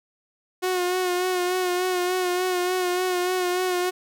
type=tone with vibrato; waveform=sawtooth; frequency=363.1 Hz; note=F#4; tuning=33 cents flat; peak=-18 dBFS; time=0.62-3.91 s; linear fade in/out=20 ms; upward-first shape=sine; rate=3.4 Hz; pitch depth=34 cents each way; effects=none